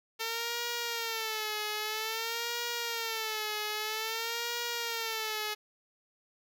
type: tone with vibrato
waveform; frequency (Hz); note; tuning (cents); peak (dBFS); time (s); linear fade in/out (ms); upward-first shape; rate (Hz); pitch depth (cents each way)
5% pulse; 448.6; A4; +34; -21; 0.19-5.55; 20; sine; 0.51; 100
effects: none